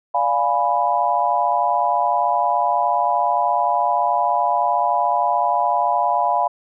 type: chord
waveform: sine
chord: D diminished seventh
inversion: none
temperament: equal with one note detuned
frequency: 587.3 / 700.9 / 830.6 / 987.8 Hz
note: D5 / F5 / Ab5 / Cb6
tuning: 0 / +6 / 0 / 0 cents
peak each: -26 / -20 / -21 / -20 dBFS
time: 0.14-6.48 s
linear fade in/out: 10 ms
effects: none